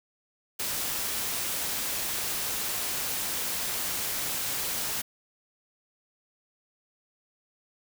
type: noise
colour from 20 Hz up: white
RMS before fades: -31 dBFS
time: 0.59-5.02 s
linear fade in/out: 10 ms
effects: none